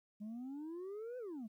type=exponential two-way sweep; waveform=sine; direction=up then down; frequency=203.8 to 513 to 203.8 Hz; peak=-40 dBFS; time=0.2-1.48 s; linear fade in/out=20 ms; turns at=1.18 s; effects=tanh soft clip ceiling -42 dBFS + 13-bit